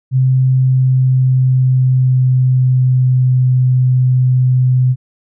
sine tone with pitch glide, 130.1 to 127.5 Hz, C3 to C3, -9 to -44 cents, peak -8 dBFS, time 0.11-4.96 s, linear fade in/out 50 ms, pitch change -35 cents, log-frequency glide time 0.49-3.48 s, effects none

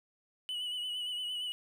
triangle tone with vibrato, 2960 Hz, F#7, in tune, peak -33 dBFS, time 0.49-1.52 s, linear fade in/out 0 ms, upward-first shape sine, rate 8.7 Hz, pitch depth 40 cents each way, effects none

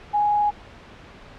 sine tone with frequency modulation, 830.6 Hz, G#5, in tune, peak -17 dBFS, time 0.13-0.51 s, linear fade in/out 20 ms, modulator 31.8 Hz, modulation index 0.24, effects pink hiss -44 dBFS RMS until 1.38 s + low-pass 3000 Hz 12 dB/octave

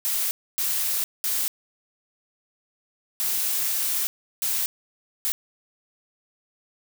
blue noise bursts at uneven times, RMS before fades -25 dBFS, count 6, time 0.05-0.31 / 0.58-1.04 / 1.24-1.48 / 3.2-4.07 / 4.42-4.66 / 5.25-5.32 s, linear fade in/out 0 ms, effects none

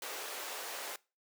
pink high-pass noise, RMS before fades -42 dBFS, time 0.02-0.96 s, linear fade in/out 2 ms, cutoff 430 Hz, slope 24 dB/octave, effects noise-tail reverb RT60 0.3 s tail -22 dB re dry

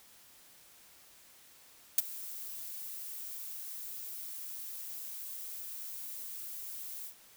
violet noise with ADSR envelope, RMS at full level -22 dBFS, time 1.98-7.15 s, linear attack 4 ms, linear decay 21 ms, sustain -21 dB, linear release 100 ms, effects white hiss -59 dBFS RMS until 7.36 s

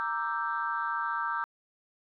sine chord, E half-diminished seventh, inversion second, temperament equal with one note detuned, 932.3 / 1174.7 / 1329.2 / 1568 Hz, Bb5 / D6 / E6 / G6, 0 / 0 / +14 / 0 cents, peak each -34 dBFS, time 0-1.44 s, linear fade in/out 0 ms, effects tanh soft clip ceiling -18 dBFS

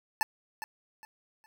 25% pulse tone with echo, 876 Hz, A5, 8 cents flat, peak -21 dBFS, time 0.21-0.23 s, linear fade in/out 0 ms, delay 410 ms, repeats 3, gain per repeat -11 dB, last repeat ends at 1.46 s, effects none

